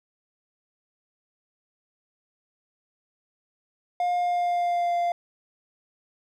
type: tone with pitch glide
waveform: triangle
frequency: 710 to 695.4 Hz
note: F5 to F5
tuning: +28 to -8 cents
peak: -20 dBFS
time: 4-5.12 s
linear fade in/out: 2 ms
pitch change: -36 cents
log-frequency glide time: 4.15-4.94 s
effects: none